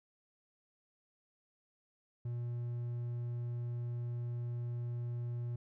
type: tone with hard clipping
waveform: triangle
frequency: 120 Hz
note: B2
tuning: 49 cents flat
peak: -37 dBFS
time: 2.25-5.56 s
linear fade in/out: 5 ms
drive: 6 dB
effects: none